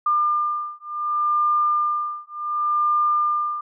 sine beating tone pair, 1200 / 1200.68 Hz, D6 / D6, +37 / +38 cents, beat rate 0.68 Hz, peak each -22 dBFS, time 0.06-3.61 s, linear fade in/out 5 ms, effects none

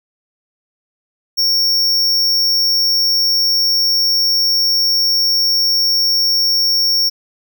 square tone, 5500 Hz, F8, 27 cents flat, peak -12 dBFS, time 1.37-7.1 s, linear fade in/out 20 ms, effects none

